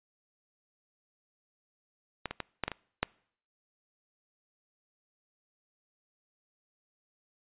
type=clicks; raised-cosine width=0.3 ms; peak=-16 / -19 / -17 / -13 / -15 / -20 / -10 dBFS; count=7; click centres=2.257 / 2.31 / 2.403 / 2.637 / 2.68 / 2.717 / 3.03 s; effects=noise-tail reverb RT60 0.6 s tail -25 dB re dry + resampled to 8000 Hz